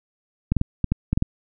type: clicks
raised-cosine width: 5 ms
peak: -7 dBFS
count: 8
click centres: 0.52 / 0.567 / 0.614 / 0.843 / 0.92 / 1.13 / 1.175 / 1.224 s
effects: none